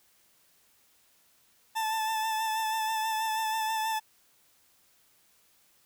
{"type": "tone with vibrato", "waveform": "40% pulse", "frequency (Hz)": 880, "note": "A5", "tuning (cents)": 0, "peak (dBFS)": -27, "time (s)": [1.75, 4], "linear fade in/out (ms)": 20, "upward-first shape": "sine", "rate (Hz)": 6.2, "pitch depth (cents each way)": 25, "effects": ["white hiss -65 dBFS RMS until 5.85 s"]}